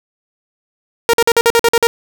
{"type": "tone bursts", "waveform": "sawtooth", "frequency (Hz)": 466.1, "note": "A#4", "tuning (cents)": 0, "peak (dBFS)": -4, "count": 9, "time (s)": [1.09, 1.87], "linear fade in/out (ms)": 0, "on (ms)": 44, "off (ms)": 48, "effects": []}